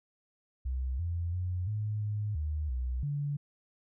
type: tone with pitch steps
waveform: sine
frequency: 64.5 / 85.6 / 90.3 / 106.1 / 104.9 / 76.1 / 62.7 / 144 Hz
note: C2 / F2 / F#2 / G#2 / G#2 / D#2 / B1 / D3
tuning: -24 / -34 / -42 / +38 / +18 / -38 / +27 / -34 cents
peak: -30 dBFS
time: 0.65-3.37 s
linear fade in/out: 10 ms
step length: 340 ms
effects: none